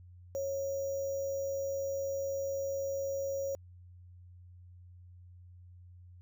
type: tone with sample-and-hold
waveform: sine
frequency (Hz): 548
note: C#5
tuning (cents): -20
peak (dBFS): -32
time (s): 0.35-3.55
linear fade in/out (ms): 0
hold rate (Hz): 6300
effects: added 89 Hz sine -51 dBFS peak until 6.21 s